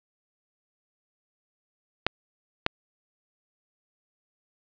clicks, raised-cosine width 0.3 ms, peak -5 dBFS, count 2, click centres 2.066 / 2.664 s, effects resampled to 11025 Hz + 7-bit

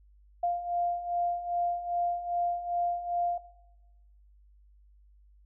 sine beating tone pair, 697 / 699.5 Hz, F5 / F5, -4 / +3 cents, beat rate 2.5 Hz, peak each -34 / -28 dBFS, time 0.43-3.38 s, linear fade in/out 5 ms, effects noise-tail reverb RT60 1.0 s tail -17 dB re dry + added 50 Hz sine -56 dBFS peak until 5.45 s

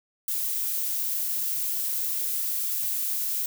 violet noise, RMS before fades -28 dBFS, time 0.28-3.46 s, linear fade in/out 2 ms, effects none

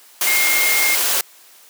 sine tone in noise, 2131 Hz, C7, 31 cents sharp, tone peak -17 dBFS, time 0.27-0.95 s, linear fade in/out 2 ms, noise white, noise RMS -18 dBFS, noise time 0.21-1.21 s, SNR -2 dB, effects white hiss -47 dBFS RMS until 1.69 s + high-pass 400 Hz 12 dB/octave

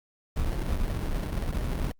brown noise with sample-and-hold, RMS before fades -28 dBFS, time 0.36-1.92 s, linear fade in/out 5 ms, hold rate 1225 Hz, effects Opus 48 kbps

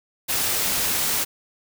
white noise, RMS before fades -23 dBFS, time 0.28-1.25 s, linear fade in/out 20 ms, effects none

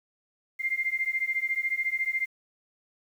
sine beating tone pair, 2095 / 2109 Hz, C7 / C7, +2 / +13 cents, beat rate 14 Hz, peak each -29 dBFS, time 0.59-2.26 s, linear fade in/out 20 ms, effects 9-bit

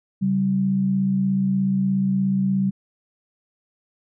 sine tone pair together, 136.3 / 193.1 Hz, C#3 / G3, -29 / -26 cents, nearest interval tritone, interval 603 cents, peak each -27 / -18 dBFS, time 0.21-2.71 s, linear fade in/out 20 ms, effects none

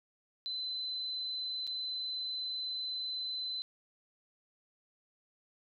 sine tone with dropouts, 4038 Hz, B7, 38 cents sharp, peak -35 dBFS, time 0.46-3.62 s, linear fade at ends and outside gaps 0 ms, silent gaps 1.668-1.675 s, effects none

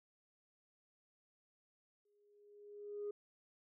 sine tone with exponential growth, 412.2 Hz, G#4, 13 cents flat, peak -37 dBFS, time 2.05-3.11 s, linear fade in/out 5 ms, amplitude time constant 230 ms, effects tanh soft clip ceiling -36 dBFS

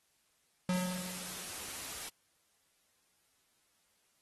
square tone with exponential decay, 181.8 Hz, F#3, 30 cents flat, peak -29 dBFS, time 0.69-1.57 s, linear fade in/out 2 ms, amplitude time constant 190 ms
white noise, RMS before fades -43 dBFS, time 0.73-2.09 s, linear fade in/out 5 ms
effects white hiss -74 dBFS RMS until 4.21 s + AAC 32 kbps

